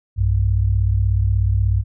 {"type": "tone pair together", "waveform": "sine", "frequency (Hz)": [61.49, 98], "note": ["B1", "G2"], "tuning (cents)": [-7, 0], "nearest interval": "minor sixth", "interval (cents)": 807, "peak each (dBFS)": [-18, -16], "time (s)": [0.16, 1.84], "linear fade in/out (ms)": 50, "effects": []}